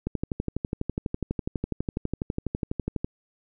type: click train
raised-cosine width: 3 ms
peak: -14 dBFS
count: 37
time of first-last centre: 0.07-3.045 s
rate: 12.1 Hz
effects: none